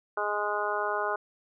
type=harmonic tone; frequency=207.7 Hz; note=G#3; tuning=in tune; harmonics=2 / 3 / 4 / 5 / 6 / 7; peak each=-34 / -34 / -34 / -34 / -34 / -34 dBFS; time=0.17-1.16 s; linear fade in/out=5 ms; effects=none